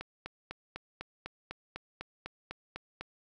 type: click train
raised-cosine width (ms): 0.3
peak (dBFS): -23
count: 13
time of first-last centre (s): 0.01-3.01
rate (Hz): 4
effects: none